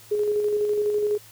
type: tone with tremolo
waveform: sine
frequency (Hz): 417.8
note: G#4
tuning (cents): +10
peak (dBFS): -19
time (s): 0.11-1.18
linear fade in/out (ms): 10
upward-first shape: square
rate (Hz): 12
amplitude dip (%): 30
effects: added 110 Hz sine -54 dBFS peak until 1.31 s + white hiss -49 dBFS RMS until 1.31 s